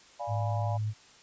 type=chord; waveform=sine; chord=D diminished seventh; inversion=none; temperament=equal with one note detuned; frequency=587.3 / 698.5 / 830.6 / 980.4 Hz; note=D5 / F5 / Ab5 / Cb6; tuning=0 / 0 / 0 / -13 cents; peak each=-38 / -37 / -38 / -41 dBFS; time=0.19-0.78 s; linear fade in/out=20 ms
type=tone with vibrato; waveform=sine; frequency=107.1 Hz; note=A2; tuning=46 cents flat; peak=-28 dBFS; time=0.27-0.94 s; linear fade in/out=50 ms; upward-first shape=triangle; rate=10 Hz; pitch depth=8 cents each way
effects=white hiss -56 dBFS RMS until 1.22 s + resampled to 16000 Hz